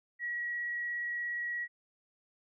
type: tone with vibrato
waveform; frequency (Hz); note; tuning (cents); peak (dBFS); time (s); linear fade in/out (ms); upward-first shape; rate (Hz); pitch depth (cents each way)
sine; 1916; A#6; +47; -33; 0.19-1.68; 50; triangle; 17; 10
effects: none